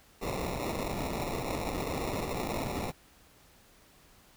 blue noise with sample-and-hold, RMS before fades -34 dBFS, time 0.21-2.92 s, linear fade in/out 20 ms, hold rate 1575 Hz, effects pink hiss -60 dBFS RMS until 4.36 s

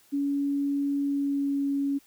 sine tone with pitch glide, 282 to 279.4 Hz, C#4 to C#4, +30 to +14 cents, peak -24 dBFS, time 0.12-1.99 s, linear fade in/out 20 ms, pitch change -16 cents, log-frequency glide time 1.01-1.65 s, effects white hiss -60 dBFS RMS until 2.06 s

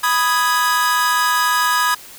45% pulse chord, G# minor, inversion first, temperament equal, 987.8 / 1244.5 / 1661.2 Hz, B5 / D#6 / G#6, 0 / 0 / 0 cents, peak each -19 dBFS, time 0.03-1.95 s, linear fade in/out 10 ms, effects white hiss -39 dBFS RMS until 2.18 s

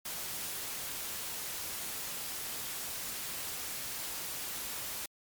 white noise, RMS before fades -39 dBFS, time 0.05-5.06 s, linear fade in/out 5 ms, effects MP3 96 kbps

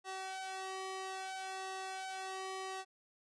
sawtooth tone with flanger, 380.3 Hz, F#4, 48 cents sharp, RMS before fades -43 dBFS, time 0.04-2.85 s, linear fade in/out 50 ms, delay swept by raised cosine 1.1 to 1.64 ms, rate 0.6 Hz, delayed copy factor +0.95, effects resampled to 22050 Hz

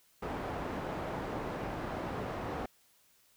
white low-pass noise, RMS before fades -38 dBFS, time 0.22-2.66 s, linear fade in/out 5 ms, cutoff 820 Hz, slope 12 dB/octave, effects white hiss -67 dBFS RMS until 3.36 s

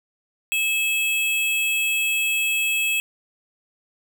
square tone pair together, 2600 / 3276 Hz, E7 / G#7, -24 / -24 cents, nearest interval major third, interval 400 cents, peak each -21 / -29 dBFS, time 0.52-3 s, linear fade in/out 0 ms, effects none

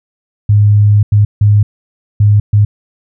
sine tone bursts at uneven times, 103.83 Hz, G#2, in tune, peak -4 dBFS, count 5, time 0.49-1.03 / 1.12-1.25 / 1.41-1.63 / 2.2-2.4 / 2.53-2.65 s, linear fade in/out 5 ms, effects none

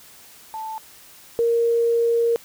sine tone pair in turn, 880 / 466.2 Hz, A5 / A#4, 0 / 0 cents, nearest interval major seventh, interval 1100 cents, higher first, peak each -28 / -16 dBFS, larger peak second, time 0.54-0.78 / 1.39-2.36 s, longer second, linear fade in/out 0 ms, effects white hiss -47 dBFS RMS until 2.44 s

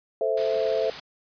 sine chord, A minor, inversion none, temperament equal, 440 / 523.3 / 659.3 Hz, A4 / C5 / E5, 0 / 0 / 0 cents, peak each -26 dBFS, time 0.21-0.9 s, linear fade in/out 2 ms
white noise, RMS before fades -36 dBFS, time 0.37-1 s, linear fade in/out 5 ms
effects resampled to 11025 Hz

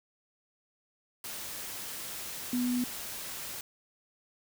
sine tone in noise, 246.9 Hz, B3, in tune, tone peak -27 dBFS, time 2.53-2.84 s, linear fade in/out 2 ms, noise white, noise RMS -40 dBFS, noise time 1.24-3.61 s, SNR +10 dB, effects none

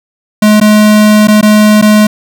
square tone with dropouts, 212 Hz, G#3, 36 cents sharp, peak -3 dBFS, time 0.42-2.07 s, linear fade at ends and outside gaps 5 ms, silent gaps 0.601-0.612 / 1.273-1.282 / 1.412-1.427 / 1.815-1.823 s, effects none

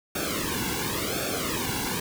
pink noise with flanger, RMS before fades -29 dBFS, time 0.15-2 s, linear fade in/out 5 ms, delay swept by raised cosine 1 to 1.64 ms, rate 0.92 Hz, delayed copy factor -0.95, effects none

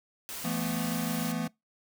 white noise, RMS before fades -39 dBFS, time 0.29-1.32 s, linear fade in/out 0 ms
square chord, E suspended fourth, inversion none, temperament equal with one note detuned, 168.08 / 220 / 246.9 Hz, E3 / A3 / B3, +34 / 0 / 0 cents, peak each -35 dBFS, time 0.44-1.48 s, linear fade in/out 10 ms
effects noise-tail reverb RT60 0.2 s tail -24 dB re dry

